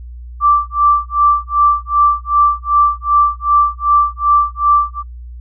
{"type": "tone with tremolo", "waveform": "sine", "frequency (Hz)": 1171, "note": "D6", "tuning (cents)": -5, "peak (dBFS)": -6, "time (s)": [0.4, 5.03], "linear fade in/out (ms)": 50, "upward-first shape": "sine", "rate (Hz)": 2.6, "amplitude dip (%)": 100, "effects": ["noise-tail reverb RT60 0.1 s tail -24 dB re dry", "added 60 Hz sine -28 dBFS peak until 5.4 s"]}